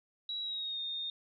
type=tone with pitch glide; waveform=sine; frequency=3885 to 3669 Hz; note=B7 to A#7; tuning=-29 to -28 cents; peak=-35 dBFS; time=0.29-1.1 s; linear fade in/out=2 ms; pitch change=-99 cents; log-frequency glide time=0.42-0.8 s; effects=none